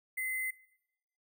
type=tone with sample-and-hold; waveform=sine; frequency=2050 Hz; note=C7; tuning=36 cents flat; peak=-32 dBFS; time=0.17-0.51 s; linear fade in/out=10 ms; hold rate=11025 Hz; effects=noise-tail reverb RT60 0.9 s tail -21 dB re dry